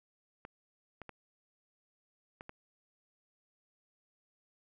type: clicks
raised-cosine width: 0.5 ms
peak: -30 dBFS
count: 5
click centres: 0.451 / 1.017 / 1.093 / 2.409 / 2.494 s
effects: none